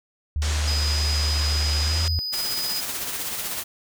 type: tone with pitch glide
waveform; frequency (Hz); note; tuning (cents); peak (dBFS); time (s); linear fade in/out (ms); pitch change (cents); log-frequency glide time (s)
sine; 75 to 82.74; D2 to E2; +37 to +7; -21; 0.36-2.19; 0; +170; 1.81-2.02
type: low-pass noise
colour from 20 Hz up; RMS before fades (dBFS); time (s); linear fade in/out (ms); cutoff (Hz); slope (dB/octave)
white; -31; 0.42-2.08; 0; 7200; 24
type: tone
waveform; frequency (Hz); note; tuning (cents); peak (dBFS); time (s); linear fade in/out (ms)
triangle; 4978; D#8; 0; -25; 0.67-2.81; 10
type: noise with tremolo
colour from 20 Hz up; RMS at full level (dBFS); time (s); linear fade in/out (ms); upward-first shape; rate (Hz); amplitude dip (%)
white; -28; 2.32-3.64; 20; sine; 16; 35
effects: none